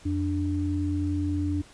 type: tone pair together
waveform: sine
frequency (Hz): 87.82 / 293.7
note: F2 / D4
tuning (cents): +10 / 0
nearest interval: octave + major sixth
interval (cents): 2090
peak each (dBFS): -27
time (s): 0.05-1.62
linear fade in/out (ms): 10
effects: pink hiss -52 dBFS RMS until 1.73 s + resampled to 22050 Hz